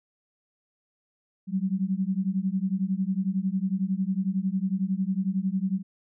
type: beating tone pair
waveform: sine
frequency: 185 / 196 Hz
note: F#3 / G3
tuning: 0 / 0 cents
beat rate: 11 Hz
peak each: -27 dBFS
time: 1.47-5.83 s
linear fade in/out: 50 ms
effects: none